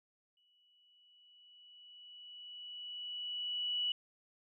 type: tone with exponential growth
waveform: sine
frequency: 2946 Hz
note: F#7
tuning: 8 cents flat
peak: -31 dBFS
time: 0.37-3.92 s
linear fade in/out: 2 ms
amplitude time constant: 770 ms
effects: none